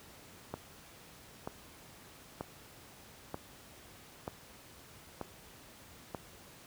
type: click train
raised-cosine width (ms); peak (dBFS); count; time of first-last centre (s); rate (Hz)
1; -23; 7; 0.54-6.147; 1.07
effects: pink hiss -55 dBFS RMS until 6.66 s + high-pass 60 Hz 12 dB/octave